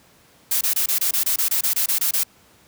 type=noise bursts; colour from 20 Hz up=blue; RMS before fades=-20 dBFS; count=14; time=0.51-2.235 s; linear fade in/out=5 ms; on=100 ms; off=25 ms; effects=pink hiss -54 dBFS RMS until 2.67 s + high-pass 80 Hz 12 dB/octave